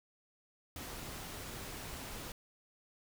pink noise, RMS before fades -45 dBFS, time 0.76-2.32 s, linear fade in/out 2 ms, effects none

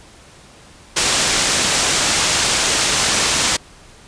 white low-pass noise, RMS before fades -17 dBFS, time 0.96-3.57 s, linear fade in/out 10 ms, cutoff 8200 Hz, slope 24 dB/octave, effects pink hiss -44 dBFS RMS until 4.07 s + resampled to 22050 Hz

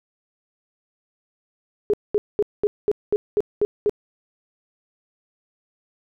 sine tone bursts, 415.7 Hz, G#4, 2 cents sharp, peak -15 dBFS, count 9, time 1.9-3.895 s, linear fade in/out 0 ms, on 35 ms, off 210 ms, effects none

